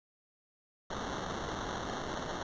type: noise with sample-and-hold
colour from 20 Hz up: white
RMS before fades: -38 dBFS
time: 0.9-2.43 s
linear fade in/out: 5 ms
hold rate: 2450 Hz
effects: resampled to 16000 Hz